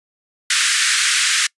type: band-pass noise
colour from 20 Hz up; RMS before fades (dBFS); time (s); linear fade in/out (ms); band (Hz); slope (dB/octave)
pink; -17; 0.5-1.47; 5; 1400 to 10000; 48
effects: noise-tail reverb RT60 0.1 s tail -25 dB re dry + resampled to 24000 Hz